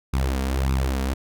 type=tone with flanger; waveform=sawtooth; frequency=66.4 Hz; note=C2; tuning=26 cents sharp; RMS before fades=-23 dBFS; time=0.13-1.14 s; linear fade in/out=10 ms; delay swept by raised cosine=0.79 to 4.39 ms; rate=1.7 Hz; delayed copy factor=+0.7; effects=none